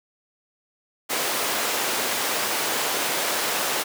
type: high-pass noise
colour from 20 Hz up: pink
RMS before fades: -25 dBFS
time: 1.09-3.84 s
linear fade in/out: 20 ms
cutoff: 440 Hz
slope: 12 dB/octave
effects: none